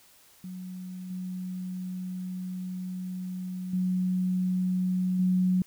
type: tone with level steps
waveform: sine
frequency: 183.7 Hz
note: F#3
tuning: 12 cents flat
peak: -36 / -32 / -24 / -21 dBFS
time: 0.44-5.62 s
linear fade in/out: 2 ms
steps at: 1.1 / 3.73 / 5.19 s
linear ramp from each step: 5 ms
effects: white hiss -58 dBFS RMS until 5.66 s